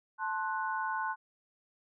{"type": "chord", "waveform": "sine", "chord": "F# diminished", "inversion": "first", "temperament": "equal with one note detuned", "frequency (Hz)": [880, 1055.6, 1480], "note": ["A5", "C6", "F#6"], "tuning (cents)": [0, 15, 0], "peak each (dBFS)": [-35, -36, -36], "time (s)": [0.18, 1.16], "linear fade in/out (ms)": 50, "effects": []}